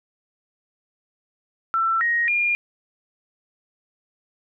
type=tone with pitch steps; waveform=sine; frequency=1339 / 1878 / 2413 Hz; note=E6 / A#6 / D7; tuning=+27 / +12 / +46 cents; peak=-18 dBFS; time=1.74-2.55 s; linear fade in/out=0 ms; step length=270 ms; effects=none